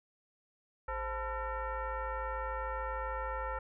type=tone with frequency modulation; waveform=sine; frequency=415.3 Hz; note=G#4; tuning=in tune; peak=-34 dBFS; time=0.88-3.59 s; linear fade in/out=5 ms; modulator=469 Hz; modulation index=2.6; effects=none